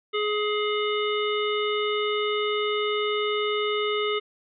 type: harmonic tone with a mistuned harmonic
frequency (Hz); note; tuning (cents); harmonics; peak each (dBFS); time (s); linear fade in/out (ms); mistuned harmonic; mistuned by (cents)
420; G#4; +19; 1 / 3 / 5 / 7 / 9; -25 / -30 / -32 / -33 / -35; 0.13-4.2; 20; 9; -70
effects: none